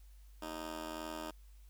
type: tone with amplitude modulation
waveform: 15% pulse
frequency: 310.3 Hz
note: D#4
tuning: 5 cents flat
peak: -31 dBFS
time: 0.42-1.31 s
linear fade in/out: 5 ms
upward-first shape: sine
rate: 82.4 Hz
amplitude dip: 90%
effects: added 50 Hz sine -54 dBFS peak until 1.69 s + white hiss -71 dBFS RMS until 1.69 s